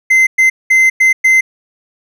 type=tone bursts at uneven times; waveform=triangle; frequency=2068 Hz; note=C7; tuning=21 cents flat; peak=-4 dBFS; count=5; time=0.1-0.27 / 0.38-0.5 / 0.7-0.9 / 1-1.13 / 1.24-1.41 s; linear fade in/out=10 ms; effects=none